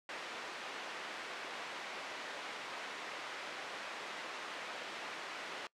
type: band-pass noise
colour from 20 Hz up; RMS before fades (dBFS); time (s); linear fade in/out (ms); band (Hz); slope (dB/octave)
white; -45; 0.09-5.67; 2; 350 to 2400; 12
effects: noise-tail reverb RT60 0.1 s tail -23 dB re dry + low-pass 9000 Hz 12 dB/octave